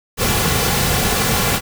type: noise with comb filter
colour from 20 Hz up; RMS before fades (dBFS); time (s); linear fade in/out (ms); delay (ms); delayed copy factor
pink; -17; 0.17-1.61; 50; 3.2; -0.5
effects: none

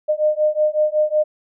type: beating tone pair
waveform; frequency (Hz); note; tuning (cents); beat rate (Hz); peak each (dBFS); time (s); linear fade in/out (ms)
sine; 607 / 612.4; D#5 / D#5; -43 / -28; 5.4; -18; 0.08-1.24; 20
effects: none

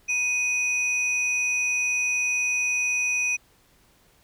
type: tone pair together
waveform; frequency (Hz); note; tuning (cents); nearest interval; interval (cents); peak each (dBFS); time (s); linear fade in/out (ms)
sine; 2489 / 5920; D#7 / F#8; 0 / 0; octave + minor third; 1500; -21 / -28; 0.08-3.37; 20
effects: tanh soft clip ceiling -18 dBFS + pink hiss -60 dBFS RMS until 4.23 s

